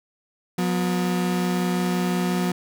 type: tone pair together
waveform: 35% pulse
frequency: 180.4 / 245.9 Hz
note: F#3 / B3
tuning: -44 / -7 cents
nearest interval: perfect fourth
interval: 537 cents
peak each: -20 / -27 dBFS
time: 0.58-2.52 s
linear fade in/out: 5 ms
effects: none